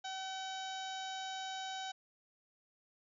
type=harmonic tone with a mistuned harmonic; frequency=762 Hz; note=G5; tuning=49 cents flat; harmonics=1 / 2 / 3 / 4 / 5 / 6 / 7 / 8 / 9; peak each=-42 / -48 / -56 / -49 / -48 / -59 / -57 / -57 / -56 dBFS; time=0.04-1.92 s; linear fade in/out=10 ms; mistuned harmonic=8; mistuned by=-51 cents; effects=none